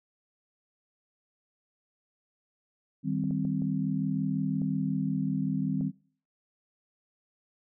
sine chord, C minor, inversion first, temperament equal, 155.56 / 196 / 261.6 Hz, Eb3 / G3 / C4, 0 / 0 / 0 cents, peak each -31 dBFS, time 3.03-5.92 s, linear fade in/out 50 ms
clicks, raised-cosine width 2 ms, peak -36 / -30 / -30 / -32 / -31 / -30 dBFS, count 6, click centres 3.239 / 3.309 / 3.451 / 3.62 / 4.618 / 5.81 s
effects noise-tail reverb RT60 0.5 s tail -23 dB re dry

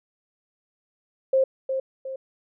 sine tone with echo, 530 Hz, C5, 22 cents sharp, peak -16 dBFS, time 1.33-1.44 s, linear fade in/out 5 ms, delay 360 ms, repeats 2, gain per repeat -7 dB, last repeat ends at 2.16 s, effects none

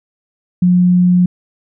sine tone, 179.2 Hz, F3, 45 cents sharp, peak -7 dBFS, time 0.62-1.26 s, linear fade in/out 5 ms, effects none

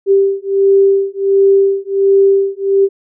sine beating tone pair, 392 / 393.4 Hz, G4 / G4, 0 / +6 cents, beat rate 1.4 Hz, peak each -11 dBFS, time 0.06-2.89 s, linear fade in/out 50 ms, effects none

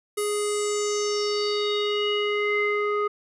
square tone with low-pass filter sweep, 415.3 Hz, G#4, in tune, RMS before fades -25 dBFS, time 0.17-3.08 s, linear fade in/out 10 ms, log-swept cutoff 11000 to 1500 Hz, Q 5.4, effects none

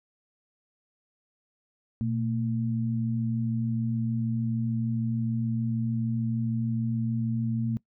sine tone pair together, 119.34 / 226 Hz, A#2 / A3, +41 / +47 cents, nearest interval major seventh, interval 1106 cents, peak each -28 dBFS, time 2.01-7.77 s, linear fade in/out 0 ms, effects noise-tail reverb RT60 0.1 s tail -22 dB re dry

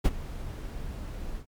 brown noise with ADSR envelope, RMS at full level -18 dBFS, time 0.04-1.46 s, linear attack 16 ms, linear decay 38 ms, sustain -18 dB, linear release 99 ms, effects MP3 96 kbps

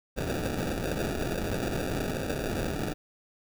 white noise with sample-and-hold, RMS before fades -31 dBFS, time 0.16-2.94 s, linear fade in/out 20 ms, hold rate 1050 Hz, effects none

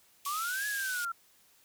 white band-pass noise, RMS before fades -40 dBFS, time 0.25-1.05 s, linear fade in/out 2 ms, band 2500 to 14000 Hz, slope 24 dB/octave
sine linear two-way sweep, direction up then down, 1108.7 to 1700 to 1344 Hz, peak -32 dBFS, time 0.26-1.12 s, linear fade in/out 5 ms, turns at 0.67 s
effects white hiss -64 dBFS RMS until 1.64 s

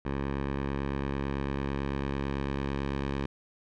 10% pulse tone with low-pass filter sweep, 69 Hz, C#2, 7 cents flat, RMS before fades -32 dBFS, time 0.05-3.26 s, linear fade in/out 5 ms, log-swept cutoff 2100 to 3300 Hz, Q 0.81, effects none

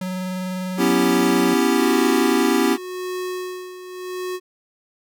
square tone with vibrato, 184.7 Hz, F#3, 3 cents flat, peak -25 dBFS, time 0.01-1.54 s, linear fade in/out 5 ms, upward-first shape sine, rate 20 Hz, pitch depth 24 cents each way
square chord, C# half-diminished seventh, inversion third, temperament equal, 246.9 / 277.2 / 329.6 / 392 Hz, B3 / C#4 / E4 / G4, 0 / 0 / 0 / 0 cents, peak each -22 dBFS, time 0.77-2.78 s, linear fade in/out 50 ms
square tone with tremolo, 365.9 Hz, F#4, 19 cents flat, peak -25 dBFS, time 1.76-4.4 s, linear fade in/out 50 ms, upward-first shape sine, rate 0.86 Hz, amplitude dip 70%
effects none

